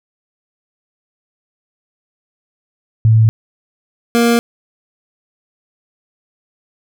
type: tone pair in turn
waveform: sine / 25% pulse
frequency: 111.2 / 234.9 Hz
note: A2 / A#3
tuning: +19 / +13 cents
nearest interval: octave + minor second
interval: 1294 cents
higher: second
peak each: -6 dBFS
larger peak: neither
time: 3.05-3.29 / 4.15-4.39 s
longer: neither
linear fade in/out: 0 ms
effects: none